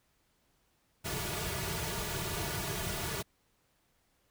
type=noise with comb filter; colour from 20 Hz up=pink; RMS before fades=-36 dBFS; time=1.04-3.23 s; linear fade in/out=20 ms; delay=3.8 ms; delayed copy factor=-0.9; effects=pink hiss -73 dBFS RMS until 4.3 s